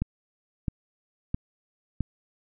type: click train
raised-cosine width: 5 ms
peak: -14 dBFS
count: 4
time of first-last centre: 0.02-2.007 s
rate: 1.51 Hz
effects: none